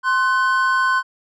triangle tone pair together, 1050.2 / 1505 Hz, C6 / F#6, +6 / +29 cents, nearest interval tritone, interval 623 cents, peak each -16 dBFS, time 0.03-1.03 s, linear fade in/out 50 ms, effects resampled to 24000 Hz

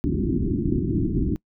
white low-pass noise, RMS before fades -23 dBFS, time 0.04-1.36 s, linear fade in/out 0 ms, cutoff 370 Hz, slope 96 dB/octave, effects noise-tail reverb RT60 0.1 s tail -25 dB re dry

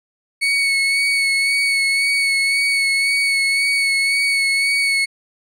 35% pulse tone with vibrato, 2217 Hz, C#7, in tune, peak -13 dBFS, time 0.41-5.06 s, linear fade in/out 20 ms, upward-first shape sine, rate 1.9 Hz, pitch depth 22 cents each way, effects low-pass 11000 Hz 12 dB/octave

